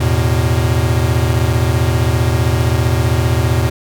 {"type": "chord", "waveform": "square", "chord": "E suspended fourth", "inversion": "none", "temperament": "equal with one note detuned", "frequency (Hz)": [82.41, 110, 125.34], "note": ["E2", "A2", "B2"], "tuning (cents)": [0, 0, 26], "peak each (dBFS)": -17, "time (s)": [0, 3.7], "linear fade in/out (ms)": 10, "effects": []}